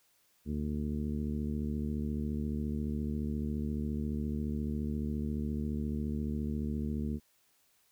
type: harmonic tone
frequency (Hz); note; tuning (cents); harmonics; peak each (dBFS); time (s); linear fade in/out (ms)
74.4; D2; +23; 1 / 2 / 3 / 4 / 5 / 6; -36 / -39 / -35 / -44 / -46 / -50; 0.45-7.2; 50
effects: white hiss -70 dBFS RMS until 7.91 s